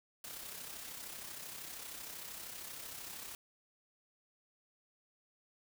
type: noise with amplitude modulation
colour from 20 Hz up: white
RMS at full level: -45 dBFS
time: 0.24-3.35 s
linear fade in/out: 2 ms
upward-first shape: sine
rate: 32.9 Hz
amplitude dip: 45%
effects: none